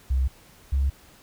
sine tone pair in turn, 65.41 / 68.36 Hz, C2 / C#2, 0 / -24 cents, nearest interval minor second, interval 76 cents, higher second, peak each -18 dBFS, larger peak neither, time 0.1-0.28 / 0.72-0.9 s, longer neither, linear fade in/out 10 ms, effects tanh soft clip ceiling -16 dBFS + pink hiss -53 dBFS RMS until 1.22 s

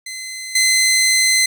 15% pulse tone with level steps, 2052 Hz, C7, 34 cents flat, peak -21 / -6 dBFS, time 0.06-1.46 s, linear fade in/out 5 ms, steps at 0.55 s, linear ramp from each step 5 ms, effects none

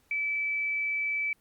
sine tone, 2308 Hz, D7, 31 cents flat, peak -27 dBFS, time 0.11-1.33 s, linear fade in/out 2 ms, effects pink hiss -67 dBFS RMS until 1.4 s + Opus 48 kbps

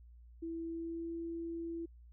sine tone with pitch glide, 330.4 to 333.9 Hz, E4 to E4, +4 to +22 cents, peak -38 dBFS, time 0.42-1.86 s, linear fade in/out 10 ms, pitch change +18 cents, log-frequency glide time 0.66-1.12 s, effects added 59 Hz sine -54 dBFS peak until 2.12 s

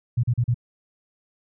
sine tone bursts, 120 Hz, B2, 49 cents flat, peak -17 dBFS, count 4, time 0.17-0.544 s, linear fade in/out 10 ms, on 65 ms, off 38 ms, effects none

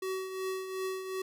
square tone with tremolo, 377.8 Hz, F#4, 36 cents sharp, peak -32 dBFS, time 0.02-1.22 s, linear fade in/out 5 ms, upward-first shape triangle, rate 2.7 Hz, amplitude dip 60%, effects none

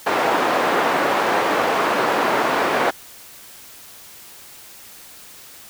white band-pass noise, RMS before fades -19 dBFS, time 0.06-2.91 s, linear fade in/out 10 ms, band 330 to 1100 Hz, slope 12 dB/octave, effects white hiss -42 dBFS RMS until 5.69 s

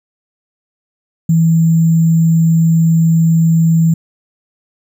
sine tone with sample-and-hold, 163.7 Hz, E3, 12 cents flat, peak -7 dBFS, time 1.29-3.94 s, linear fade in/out 5 ms, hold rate 7350 Hz, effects none

